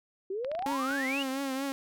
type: exponential sweep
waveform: sine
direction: up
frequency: 367.6 to 2990 Hz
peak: -31 dBFS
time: 0.3-1.23 s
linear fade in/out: 5 ms
type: clicks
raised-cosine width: 0.3 ms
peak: -26 dBFS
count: 8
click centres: 0.447 / 0.516 / 0.551 / 0.592 / 0.624 / 0.667 / 0.722 / 0.908 s
type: tone with vibrato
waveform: sawtooth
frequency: 270 Hz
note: C#4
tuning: 45 cents flat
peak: -27 dBFS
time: 0.66-1.72 s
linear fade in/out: 0 ms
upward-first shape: triangle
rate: 4.3 Hz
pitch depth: 69 cents each way
effects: none